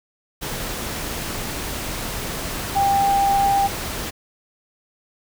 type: tone in noise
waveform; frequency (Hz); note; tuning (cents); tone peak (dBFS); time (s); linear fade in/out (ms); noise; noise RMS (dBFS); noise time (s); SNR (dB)
sine; 794; G5; +22; -15; 2.75-3.68; 20; pink; -28; 0.41-4.11; +10
effects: none